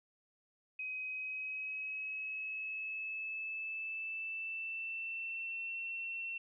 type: tone with pitch glide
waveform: sine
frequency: 2525 to 2706 Hz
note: D#7 to E7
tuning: +25 to +45 cents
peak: -38 dBFS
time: 0.79-6.38 s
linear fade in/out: 5 ms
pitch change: +120 cents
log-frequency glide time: 1.07-5.76 s
effects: none